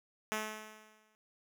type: tone with exponential decay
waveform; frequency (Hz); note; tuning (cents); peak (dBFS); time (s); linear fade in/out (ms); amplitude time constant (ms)
5% pulse; 215.9; A3; -33; -21; 0.32-1.15; 0; 180
effects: none